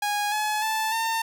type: tone with pitch steps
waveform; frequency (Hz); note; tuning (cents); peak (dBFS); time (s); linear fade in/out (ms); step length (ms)
sawtooth; 825 / 850.6 / 877.1 / 904.4; G#5 / G#5 / A5 / A5; -12 / +41 / -6 / +47; -20; 0.02-1.22; 5; 300
effects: none

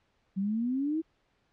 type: exponential sweep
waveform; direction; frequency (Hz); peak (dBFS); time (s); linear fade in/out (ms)
sine; up; 187.7 to 329.6; -27; 0.36-1.02; 20
effects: pink hiss -72 dBFS RMS until 1.52 s + low-pass 4000 Hz 12 dB/octave

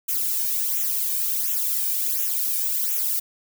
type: noise with flanger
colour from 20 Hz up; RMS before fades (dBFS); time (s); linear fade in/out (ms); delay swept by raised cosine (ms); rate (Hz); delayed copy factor
violet; -24; 0.08-3.2; 10; 0.21 to 1.51; 1.4; -0.8
effects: none

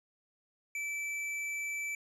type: tone with tanh clipping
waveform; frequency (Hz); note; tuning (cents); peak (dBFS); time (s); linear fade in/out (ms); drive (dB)
sine; 2318; D7; -23; -36; 0.75-1.95; 2; 16
effects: low-pass 11000 Hz 12 dB/octave

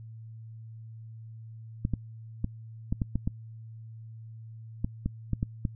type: clicks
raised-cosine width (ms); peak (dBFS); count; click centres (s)
5; -15; 12; 1.851 / 1.937 / 2.444 / 2.925 / 3.018 / 3.156 / 3.275 / 4.845 / 5.06 / 5.333 / 5.429 / 5.652
effects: noise-tail reverb RT60 0.1 s tail -24 dB re dry + added 112 Hz sine -42 dBFS peak until 5.75 s

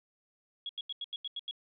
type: tone bursts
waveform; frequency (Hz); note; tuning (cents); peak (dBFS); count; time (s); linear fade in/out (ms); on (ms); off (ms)
sine; 3332; G#7; +5; -35; 8; 0.66-1.511; 2; 32; 85
effects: none

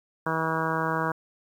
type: harmonic tone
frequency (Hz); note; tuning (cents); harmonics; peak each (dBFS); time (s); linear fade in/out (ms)
161.2; E3; -38; 1 / 2 / 3 / 4 / 5 / 6 / 7 / 8 / 9 / 10; -32 / -34 / -33 / -35 / -37 / -31 / -32 / -37 / -33 / -36; 0.26-1.12; 5
effects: 9-bit

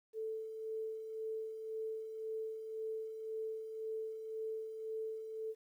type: tone with tremolo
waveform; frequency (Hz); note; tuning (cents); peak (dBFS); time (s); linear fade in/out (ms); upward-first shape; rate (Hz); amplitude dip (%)
sine; 440.8; A4; +3; -37; 0.13-5.55; 50; sine; 1.9; 50
effects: 12-bit

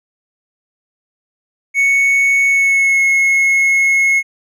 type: tone with pitch glide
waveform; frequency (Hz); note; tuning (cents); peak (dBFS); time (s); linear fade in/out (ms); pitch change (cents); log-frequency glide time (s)
triangle; 2217 to 2174; C#7 to C#7; 0 to -34; -8; 1.74-4.23; 50; -34; 2.46-3.03
effects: none

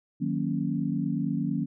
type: chord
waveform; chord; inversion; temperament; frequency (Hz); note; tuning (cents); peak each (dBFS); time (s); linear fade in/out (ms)
sine; D# minor seventh; none; equal with one note detuned; 155.56 / 184.36 / 233.1 / 277.2; D#3 / F#3 / A#3 / C#4; 0 / -6 / 0 / 0; -31; 0.2-1.66; 20
effects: none

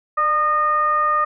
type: tone with frequency modulation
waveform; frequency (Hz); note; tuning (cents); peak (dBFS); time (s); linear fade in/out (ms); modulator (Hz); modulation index
sine; 1222; D#6; -32; -15; 0.17-1.25; 10; 626; 0.49
effects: none

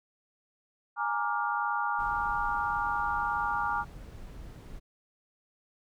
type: chord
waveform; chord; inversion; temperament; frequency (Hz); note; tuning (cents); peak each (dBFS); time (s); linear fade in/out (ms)
sine; Bb dominant seventh; third; equal with one note detuned; 830.6 / 932.3 / 1174.7 / 1409.1; Ab5 / Bb5 / D6 / F6; 0 / 0 / 0 / +15; -33; 0.96-3.85; 50
type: noise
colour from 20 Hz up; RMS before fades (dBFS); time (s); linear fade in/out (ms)
brown; -44; 1.98-4.8; 20
effects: none

